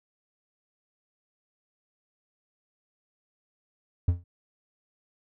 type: tone with exponential decay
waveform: triangle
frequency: 87.4 Hz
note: F2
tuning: 2 cents sharp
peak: -14 dBFS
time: 4.08-4.24 s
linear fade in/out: 5 ms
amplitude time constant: 33 ms
effects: none